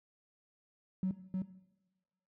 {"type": "tone with echo", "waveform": "triangle", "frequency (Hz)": 186.9, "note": "F#3", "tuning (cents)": 18, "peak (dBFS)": -26, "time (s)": [1.03, 1.11], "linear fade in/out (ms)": 2, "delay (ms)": 310, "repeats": 1, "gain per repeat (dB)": -3, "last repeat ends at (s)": 1.42, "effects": ["noise-tail reverb RT60 1.0 s tail -18 dB re dry", "tanh soft clip ceiling -28 dBFS"]}